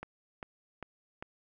click train, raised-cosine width 0.5 ms, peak -25 dBFS, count 4, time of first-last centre 0.03-1.225 s, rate 2.51 Hz, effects none

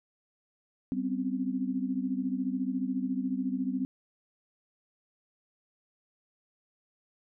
sine tone cluster, 193.7 / 254.4 / 268.5 Hz, G3 / C4 / C4, -20 / -48 / +45 cents, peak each -35 / -31 / -34 dBFS, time 0.92-3.85 s, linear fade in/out 0 ms, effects none

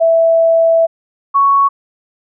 sine tone pair in turn, 659.3 / 1112.1 Hz, E5 / C#6, 0 / +5 cents, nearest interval major sixth, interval 905 cents, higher second, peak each -7 dBFS, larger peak neither, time 0-0.87 / 1.34-1.69 s, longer first, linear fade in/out 20 ms, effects none

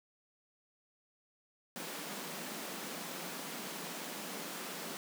pink high-pass noise, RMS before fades -43 dBFS, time 1.76-4.97 s, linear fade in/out 0 ms, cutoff 160 Hz, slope 96 dB/octave, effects none

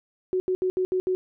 sine tone bursts at uneven times, 370.5 Hz, F#4, 2 cents sharp, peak -21 dBFS, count 6, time 0.33-0.4 / 0.48-0.55 / 0.62-0.7 / 0.77-0.85 / 0.92-1 / 1.07-1.15 s, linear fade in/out 0 ms, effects none

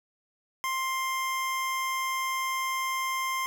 25% pulse tone, 1050 Hz, C6, 6 cents sharp, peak -24 dBFS, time 0.64-3.46 s, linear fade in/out 0 ms, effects none

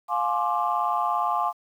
sine chord, D half-diminished seventh, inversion first, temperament just, 704.8 / 845.8 / 1057.2 / 1174.7 Hz, F5 / Ab5 / C6 / D6, +16 / +31 / +18 / 0 cents, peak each -27 dBFS, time 0.08-1.53 s, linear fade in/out 50 ms, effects tanh soft clip ceiling -12 dBFS + 9-bit

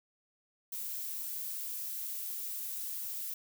violet noise, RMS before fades -39 dBFS, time 0.72-3.34 s, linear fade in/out 5 ms, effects none

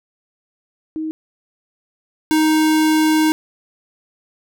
sine / square tone pair in turn, 314.8 / 312.1 Hz, D#4 / D#4, +20 / +5 cents, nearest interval unison, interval 15 cents, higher first, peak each -21 / -13 dBFS, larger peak second, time 0.96-1.11 / 2.31-3.32 s, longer second, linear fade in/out 0 ms, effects none

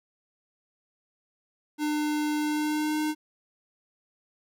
square tone with pitch glide, 300 to 305.8 Hz, D4 to D#4, +37 to -30 cents, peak -26 dBFS, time 1.78-3.15 s, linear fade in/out 50 ms, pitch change +33 cents, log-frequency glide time 2.39-2.99 s, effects none

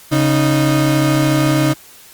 35% pulse tone pair together, 137.7 / 309.1 Hz, C#3 / D#4, -11 / -11 cents, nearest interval octave + major second, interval 1400 cents, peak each -13 dBFS, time 0.11-1.74 s, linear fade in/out 20 ms, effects white hiss -42 dBFS RMS until 2.13 s + Opus 48 kbps

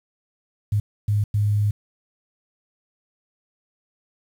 sine tone bursts at uneven times, 103.83 Hz, G#2, in tune, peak -17 dBFS, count 3, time 0.72-0.8 / 1.08-1.24 / 1.34-1.71 s, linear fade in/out 5 ms, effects 8-bit

